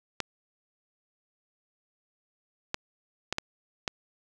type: clicks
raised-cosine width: 0.2 ms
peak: -11 dBFS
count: 5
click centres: 0.203 / 2.744 / 3.326 / 3.384 / 3.878 s
effects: none